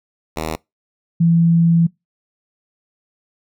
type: tone pair in turn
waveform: 5% pulse / sine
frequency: 79.1 / 167.61 Hz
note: D#2 / E3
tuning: +29 / +29 cents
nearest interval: octave + minor second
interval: 1300 cents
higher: second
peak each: -11 / -10 dBFS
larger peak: second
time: 0.36-0.56 / 1.2-1.87 s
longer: second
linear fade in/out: 10 ms
effects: noise-tail reverb RT60 0.2 s tail -24 dB re dry